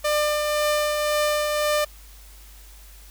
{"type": "tone with tremolo", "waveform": "sawtooth", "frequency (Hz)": 598, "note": "D5", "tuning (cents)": 31, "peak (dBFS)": -15, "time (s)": [0.04, 1.85], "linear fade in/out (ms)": 10, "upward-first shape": "triangle", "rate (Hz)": 1.9, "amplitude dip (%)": 35, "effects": ["added 50 Hz sine -44 dBFS peak until 3.1 s", "white hiss -50 dBFS RMS until 3.1 s"]}